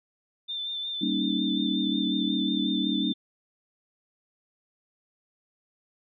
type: tone with vibrato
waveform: sine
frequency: 3564 Hz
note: A7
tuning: 22 cents sharp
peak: -30 dBFS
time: 0.48-3.14 s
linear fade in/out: 20 ms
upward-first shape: sine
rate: 5.5 Hz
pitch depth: 26 cents each way
type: chord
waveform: sine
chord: Eb dominant seventh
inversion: first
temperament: equal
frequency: 196 / 233.1 / 277.2 / 311.1 Hz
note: G3 / Bb3 / Db4 / Eb4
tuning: 0 / 0 / 0 / 0 cents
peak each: -30 / -31 / -30 / -30 dBFS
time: 1.01-3.13 s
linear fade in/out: 10 ms
effects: none